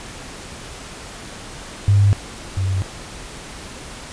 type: tone pair in turn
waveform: sine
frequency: 100.6 / 95.02 Hz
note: G2 / F#2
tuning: +45 / +47 cents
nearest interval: minor second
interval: 98 cents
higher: first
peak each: -10 / -17 dBFS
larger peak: first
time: 1.88-2.13 / 2.57-2.82 s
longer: neither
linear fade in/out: 0 ms
effects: pink hiss -35 dBFS RMS until 4.12 s + resampled to 22050 Hz